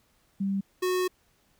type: tone pair in turn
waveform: sine / square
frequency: 196 / 366.4 Hz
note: G3 / F#4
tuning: 0 / -17 cents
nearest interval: major seventh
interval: 1083 cents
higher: second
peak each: -25 dBFS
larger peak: neither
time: 0.4-0.61 / 0.82-1.08 s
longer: second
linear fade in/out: 10 ms
effects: pink hiss -67 dBFS RMS until 1.59 s